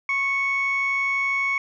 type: tone pair together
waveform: sine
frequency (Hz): 1091.3 / 2217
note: C#6 / C#7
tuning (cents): -27 / 0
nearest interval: octave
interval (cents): 1227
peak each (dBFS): -27 / -20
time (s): 0.09-1.58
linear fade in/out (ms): 2
effects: tanh soft clip ceiling -16 dBFS